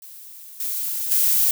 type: noise with level steps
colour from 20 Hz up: violet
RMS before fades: -41 / -26 / -18 dBFS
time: 0.02-1.51 s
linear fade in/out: 2 ms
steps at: 0.6 / 1.11 s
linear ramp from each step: 2 ms
effects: none